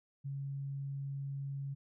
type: tone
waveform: sine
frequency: 138.59 Hz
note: C#3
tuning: in tune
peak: -37 dBFS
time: 0.24-1.75 s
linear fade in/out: 20 ms
effects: none